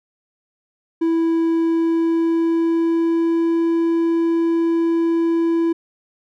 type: tone with pitch glide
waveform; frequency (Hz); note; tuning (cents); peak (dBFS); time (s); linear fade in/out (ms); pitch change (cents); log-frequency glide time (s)
triangle; 329.6 to 333; E4 to E4; 0 to +18; -13; 1.01-5.73; 10; +18; 1.45-3.61
effects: none